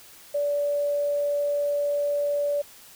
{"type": "tone", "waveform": "sine", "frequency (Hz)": 578, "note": "D5", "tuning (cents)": -28, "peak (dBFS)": -22, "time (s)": [0.34, 2.62], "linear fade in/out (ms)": 10, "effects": ["white hiss -49 dBFS RMS until 2.95 s"]}